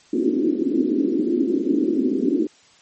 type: band-pass noise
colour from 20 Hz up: pink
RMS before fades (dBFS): -20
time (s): 0.13-2.47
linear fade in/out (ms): 5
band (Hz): 250 to 360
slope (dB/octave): 48
effects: white hiss -53 dBFS RMS until 2.81 s + MP3 32 kbps